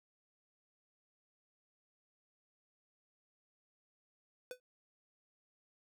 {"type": "tone with exponential decay", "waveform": "square", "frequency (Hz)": 501, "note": "B4", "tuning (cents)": 25, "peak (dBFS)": -39, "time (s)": [4.51, 4.6], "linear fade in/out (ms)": 1, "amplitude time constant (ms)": 18, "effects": []}